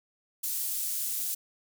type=high-pass noise; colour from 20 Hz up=pink; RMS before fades=-32 dBFS; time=0.43-1.35 s; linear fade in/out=10 ms; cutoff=9700 Hz; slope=12 dB/octave; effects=none